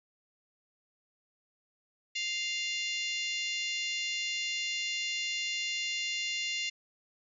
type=harmonic tone with a mistuned harmonic; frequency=698.5 Hz; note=F5; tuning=in tune; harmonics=3 / 4 / 5 / 6 / 7 / 8 / 9 / 10; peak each=-37 / -35 / -41 / -41 / -45 / -45 / -48 / -45 dBFS; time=2.15-6.7 s; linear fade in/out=10 ms; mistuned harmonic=9; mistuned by=+16 cents; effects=none